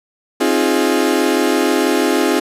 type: chord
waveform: 35% pulse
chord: F minor seventh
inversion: second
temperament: equal with one note detuned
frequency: 264.8 / 311.1 / 349.2 / 415.3 Hz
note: C4 / Eb4 / F4 / Ab4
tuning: +21 / 0 / 0 / 0 cents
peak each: -17 dBFS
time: 0.4-2.4 s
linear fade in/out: 10 ms
effects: resampled to 32000 Hz